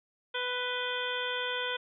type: harmonic tone with a mistuned harmonic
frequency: 495.5 Hz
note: B4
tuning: 6 cents sharp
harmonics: 1 / 2 / 3 / 4 / 5 / 6 / 7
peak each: -37 / -39 / -36 / -42 / -41 / -38 / -39 dBFS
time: 0.34-1.77 s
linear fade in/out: 10 ms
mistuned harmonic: 6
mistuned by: +96 cents
effects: none